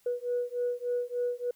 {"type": "beating tone pair", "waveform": "sine", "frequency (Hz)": [486.2, 489.6], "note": ["B4", "B4"], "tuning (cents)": [-27, -15], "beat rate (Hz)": 3.4, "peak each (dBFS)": -31, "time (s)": [0.06, 1.51], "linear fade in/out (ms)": 5, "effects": ["tanh soft clip ceiling -22 dBFS", "white hiss -66 dBFS RMS until 1.55 s"]}